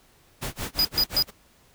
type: noise with tremolo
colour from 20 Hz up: pink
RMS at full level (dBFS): -30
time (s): 0.41-1.31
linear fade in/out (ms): 20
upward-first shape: sine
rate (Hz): 5.6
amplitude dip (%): 100
type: tone bursts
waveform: square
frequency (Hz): 4939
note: D#8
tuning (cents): -14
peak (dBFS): -19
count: 3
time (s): 0.79-1.224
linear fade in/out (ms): 0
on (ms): 58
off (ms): 130
effects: pink hiss -59 dBFS RMS until 1.74 s

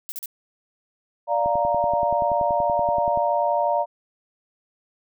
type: noise bursts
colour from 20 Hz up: violet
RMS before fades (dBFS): -32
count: 3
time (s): 0.09-0.258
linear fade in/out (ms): 0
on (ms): 30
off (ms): 39
type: chord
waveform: sine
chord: Bb major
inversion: first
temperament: equal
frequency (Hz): 587.3 / 698.5 / 932.3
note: D5 / F5 / Bb5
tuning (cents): 0 / 0 / 0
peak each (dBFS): -23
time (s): 1.27-3.86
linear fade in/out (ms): 50
type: click train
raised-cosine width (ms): 3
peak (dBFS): -22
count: 19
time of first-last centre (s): 1.46-3.174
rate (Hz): 10.5
effects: none

